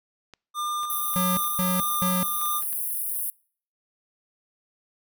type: clicks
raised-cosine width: 0.2 ms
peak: -27 dBFS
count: 8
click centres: 0.337 / 0.833 / 1.139 / 1.443 / 2.414 / 2.458 / 2.625 / 2.728 s
type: tone with tremolo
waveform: square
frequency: 1201 Hz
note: D6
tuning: 38 cents sharp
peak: -27 dBFS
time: 0.54-2.62 s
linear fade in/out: 50 ms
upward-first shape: square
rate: 1.6 Hz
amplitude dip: 35%
type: high-pass noise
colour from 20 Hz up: pink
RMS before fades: -29 dBFS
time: 0.9-3.3 s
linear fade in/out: 0 ms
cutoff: 9600 Hz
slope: 96 dB/octave
type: tone bursts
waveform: square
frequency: 182.8 Hz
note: F#3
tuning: 21 cents flat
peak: -24 dBFS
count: 3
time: 1.16-2.23 s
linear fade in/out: 0 ms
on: 210 ms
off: 220 ms
effects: noise-tail reverb RT60 0.5 s tail -26 dB re dry